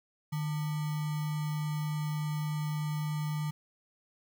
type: tone with sample-and-hold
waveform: sine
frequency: 151.7 Hz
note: D#3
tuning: 44 cents flat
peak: -30 dBFS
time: 0.32-3.51 s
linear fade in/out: 10 ms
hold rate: 1050 Hz
effects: none